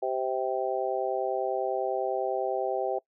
harmonic tone, 130 Hz, C3, 11 cents flat, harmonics 3 / 4 / 5 / 6, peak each -32 / -32 / -32 / -32 dBFS, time 0.02-2.99 s, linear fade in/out 10 ms, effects noise-tail reverb RT60 0.1 s tail -22 dB re dry

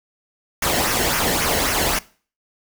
pink noise with flanger, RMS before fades -20 dBFS, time 0.62-1.99 s, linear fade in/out 5 ms, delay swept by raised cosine 0.24 to 0.85 ms, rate 3.7 Hz, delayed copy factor -0.55, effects noise-tail reverb RT60 0.4 s tail -20 dB re dry

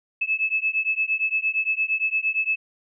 sine beating tone pair, 2600 / 2608.7 Hz, E7 / E7, -24 / -19 cents, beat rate 8.7 Hz, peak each -24 dBFS, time 0.21-2.56 s, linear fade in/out 10 ms, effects none

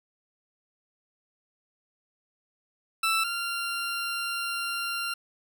20% pulse tone pair in turn, 1326 / 1384.7 Hz, E6 / F6, +10 / -15 cents, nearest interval minor second, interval 75 cents, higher second, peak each -18 / -24 dBFS, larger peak first, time 3.03-3.24 / 3.24-5.14 s, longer second, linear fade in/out 5 ms, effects none

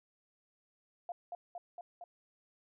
sine tone with echo, 701 Hz, F5, 6 cents sharp, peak -37 dBFS, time 1.09-1.12 s, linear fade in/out 2 ms, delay 230 ms, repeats 4, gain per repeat -2 dB, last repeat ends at 2.04 s, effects none

